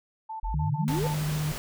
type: tone bursts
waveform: sine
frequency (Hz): 883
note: A5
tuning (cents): +6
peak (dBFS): -33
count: 6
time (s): 0.29-1.145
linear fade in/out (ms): 10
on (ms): 110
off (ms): 39
type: exponential sweep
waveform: sine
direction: up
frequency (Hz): 36.71 to 523.3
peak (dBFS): -28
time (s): 0.43-1.07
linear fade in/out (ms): 0
type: tone with vibrato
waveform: sine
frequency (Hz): 151.6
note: D#3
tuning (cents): -45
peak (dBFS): -26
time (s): 0.54-1.52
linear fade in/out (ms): 2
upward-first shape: triangle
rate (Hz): 15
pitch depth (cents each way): 25
type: noise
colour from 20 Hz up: pink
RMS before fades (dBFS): -36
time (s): 0.88-1.58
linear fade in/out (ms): 0
effects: none